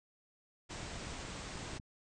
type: low-pass noise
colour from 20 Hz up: pink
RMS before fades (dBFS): -45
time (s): 0.69-1.79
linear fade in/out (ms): 20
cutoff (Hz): 8600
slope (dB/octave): 96
type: clicks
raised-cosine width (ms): 5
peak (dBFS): -36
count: 10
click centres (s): 0.831 / 0.957 / 1.071 / 1.128 / 1.251 / 1.557 / 1.63 / 1.734 / 1.765 / 1.798
effects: none